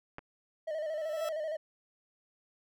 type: clicks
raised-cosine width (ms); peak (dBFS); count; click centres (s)
0.5; -26 / -36; 2; 0.184 / 0.191
type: tone with vibrato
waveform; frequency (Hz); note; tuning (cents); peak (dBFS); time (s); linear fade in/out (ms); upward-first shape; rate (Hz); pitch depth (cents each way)
triangle; 622.3; D#5; 0; -31; 0.67-1.57; 10; square; 13; 54
type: tone with exponential growth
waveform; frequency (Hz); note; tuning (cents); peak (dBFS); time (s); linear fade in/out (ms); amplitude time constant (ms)
30% pulse; 660; E5; +2; -31; 0.78-1.29; 2; 110
effects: none